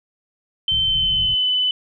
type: tone with pitch glide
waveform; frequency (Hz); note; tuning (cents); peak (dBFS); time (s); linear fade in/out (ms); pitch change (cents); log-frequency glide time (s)
sine; 3093 to 3007; G7 to F#7; -24 to +27; -16; 0.68-1.71; 2; -49; 0.83-1.49
type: low-pass noise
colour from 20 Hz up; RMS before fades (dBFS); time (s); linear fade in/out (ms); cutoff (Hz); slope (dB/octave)
pink; -31; 0.71-1.35; 10; 180; 48
effects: none